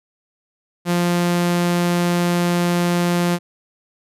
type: tone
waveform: sawtooth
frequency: 174.61 Hz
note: F3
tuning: in tune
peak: -12 dBFS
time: 0.85-3.39 s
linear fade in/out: 50 ms
effects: resampled to 32000 Hz